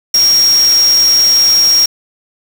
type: tone in noise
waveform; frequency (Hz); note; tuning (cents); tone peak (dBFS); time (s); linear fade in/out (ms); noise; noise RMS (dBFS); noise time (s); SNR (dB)
sine; 5588; F8; 0; -6; 0.14-1.86; 5; white; -21; 0.14-1.86; +12
effects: none